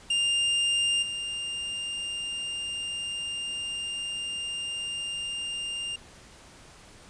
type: tone with level steps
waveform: 45% pulse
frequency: 2801 Hz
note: F7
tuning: 4 cents sharp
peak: -23 / -31 dBFS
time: 0.1-5.96 s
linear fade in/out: 5 ms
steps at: 1.02 s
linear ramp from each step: 10 ms
effects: pink hiss -51 dBFS RMS until 7.09 s + resampled to 22050 Hz